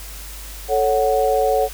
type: chord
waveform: sine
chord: F# minor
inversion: first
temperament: equal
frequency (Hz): 440 / 554.4 / 740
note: A4 / C#5 / F#5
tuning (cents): 0 / 0 / 0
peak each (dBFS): -19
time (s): 0.68-1.69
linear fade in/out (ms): 50
effects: added 50 Hz sine -34 dBFS peak until 1.73 s + white hiss -37 dBFS RMS until 1.73 s